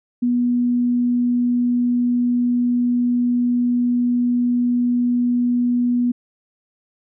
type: tone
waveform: sine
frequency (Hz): 243.5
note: B3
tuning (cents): -24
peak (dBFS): -15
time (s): 0.22-6.12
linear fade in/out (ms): 10
effects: none